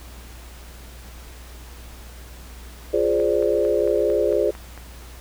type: chord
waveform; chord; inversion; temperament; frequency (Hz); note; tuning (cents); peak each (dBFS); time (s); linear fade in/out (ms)
sine; D half-diminished seventh; first; equal; 349.2 / 415.3 / 523.3 / 587.3; F4 / Ab4 / C5 / D5; 0 / 0 / 0 / 0; -24 / -21 / -23 / -23; 2.93-4.51; 10
type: click train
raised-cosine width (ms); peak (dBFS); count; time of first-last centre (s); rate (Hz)
0.5; -24; 8; 3.2-4.777; 4.44
effects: added 60 Hz sine -39 dBFS peak until 5.2 s + pink hiss -45 dBFS RMS until 5.2 s